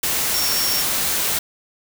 sine tone in noise, 5510 Hz, F8, 24 cents flat, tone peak -22 dBFS, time 0.34-0.82 s, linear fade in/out 5 ms, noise white, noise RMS -21 dBFS, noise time 0.03-1.39 s, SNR -4 dB, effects none

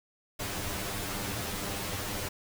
pink noise with comb filter, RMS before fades -35 dBFS, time 0.39-2.29 s, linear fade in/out 10 ms, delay 10 ms, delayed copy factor +0.85, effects none

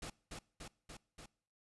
pink noise with echo, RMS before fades -45 dBFS, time 0.02-0.1 s, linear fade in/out 5 ms, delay 290 ms, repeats 4, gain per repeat -2 dB, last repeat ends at 1.26 s, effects noise-tail reverb RT60 0.6 s tail -24 dB re dry + resampled to 24000 Hz

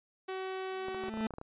sawtooth tone, 377.9 Hz, F#4, 37 cents sharp, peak -32 dBFS, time 0.28-1.1 s, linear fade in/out 10 ms
40% pulse tone with exponential growth, 219.9 Hz, A3, 1 cent flat, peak -28 dBFS, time 0.71-1.27 s, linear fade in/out 5 ms, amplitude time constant 120 ms
clicks, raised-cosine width 1 ms, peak -29 dBFS, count 12, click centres 0.884 / 0.946 / 1.037 / 1.085 / 1.139 / 1.173 / 1.208 / 1.269 / 1.307 / 1.338 / 1.384 / 1.414 s
effects resampled to 8000 Hz

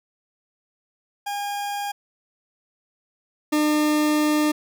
40% pulse tone pair in turn, 813 / 301.9 Hz, G#5 / D4, -37 / +48 cents, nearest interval octave + perfect fourth, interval 1715 cents, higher first, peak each -25 / -17 dBFS, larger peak second, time 1.26-1.92 / 3.52-4.52 s, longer second, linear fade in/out 10 ms, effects none

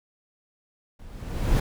brown noise with level ramp, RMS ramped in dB -46 to -18 dBFS, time 0.99-1.6 s, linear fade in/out 5 ms, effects none

